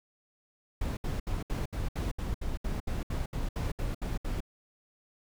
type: noise bursts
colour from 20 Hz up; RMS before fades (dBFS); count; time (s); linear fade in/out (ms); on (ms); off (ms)
brown; -32; 16; 0.81-4.405; 5; 160; 69
effects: none